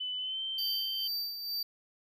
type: tone with pitch glide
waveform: sine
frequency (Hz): 3002 to 3117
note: F#7 to G7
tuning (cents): +24 to -11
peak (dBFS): -33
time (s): 0-1.08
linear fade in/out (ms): 10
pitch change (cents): +65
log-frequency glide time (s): 0.18-0.42
type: tone with tremolo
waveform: square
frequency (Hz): 4644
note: D8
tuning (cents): -20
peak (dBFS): -32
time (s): 0.58-1.63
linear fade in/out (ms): 5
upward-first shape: sine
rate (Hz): 2.2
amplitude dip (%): 55
effects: none